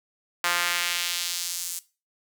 sawtooth tone with high-pass filter sweep, 174.61 Hz, F3, in tune, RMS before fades -28 dBFS, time 0.44-1.79 s, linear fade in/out 2 ms, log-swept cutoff 1300 to 8000 Hz, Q 1.1, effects noise-tail reverb RT60 0.3 s tail -17 dB re dry

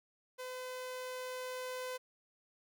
sawtooth tone with level ramp, 508 Hz, B4, 49 cents sharp, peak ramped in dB -38 to -35 dBFS, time 0.38-1.98 s, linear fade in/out 20 ms, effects none

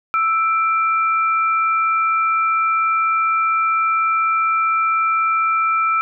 sine tone pair together, 1322.1 / 2357 Hz, E6 / D7, +5 / +6 cents, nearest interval minor seventh, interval 1001 cents, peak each -15 / -23 dBFS, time 0.14-6.01 s, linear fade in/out 0 ms, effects none

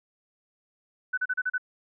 sine tone bursts, 1500 Hz, F#6, 23 cents sharp, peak -24 dBFS, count 6, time 1.13-1.581 s, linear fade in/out 10 ms, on 46 ms, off 35 ms, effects none

